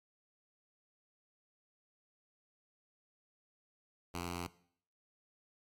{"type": "tone with notch filter", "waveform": "5% pulse", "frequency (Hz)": 87.31, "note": "F2", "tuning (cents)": 0, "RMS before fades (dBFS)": -41, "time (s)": [4.14, 4.47], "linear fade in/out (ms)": 5, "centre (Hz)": 560, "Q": 1.4, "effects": ["noise-tail reverb RT60 0.6 s tail -20 dB re dry", "AAC 48 kbps"]}